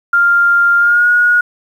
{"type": "tone with pitch glide", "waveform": "sine", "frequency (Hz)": [1396.9, 1447], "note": ["F6", "F#6"], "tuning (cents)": [0, -39], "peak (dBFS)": -7, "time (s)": [0.13, 1.41], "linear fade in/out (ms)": 5, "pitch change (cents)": 61, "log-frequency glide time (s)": [0.78, 1.08], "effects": ["7-bit"]}